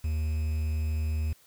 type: tone with quantisation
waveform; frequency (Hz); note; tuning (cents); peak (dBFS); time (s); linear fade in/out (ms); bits
triangle; 77.78; D#2; 0; -24; 0.04-1.33; 5; 8
effects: white hiss -60 dBFS RMS until 1.46 s